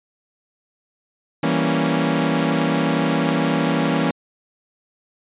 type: chord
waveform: sawtooth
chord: E diminished seventh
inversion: none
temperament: equal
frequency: 164.81 / 196 / 233.1 / 277.2 Hz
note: E3 / G3 / Bb3 / Db4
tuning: 0 / 0 / 0 / 0 cents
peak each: -18 / -22 / -19 / -18 dBFS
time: 1.43-4.11 s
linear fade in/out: 5 ms
effects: resampled to 8000 Hz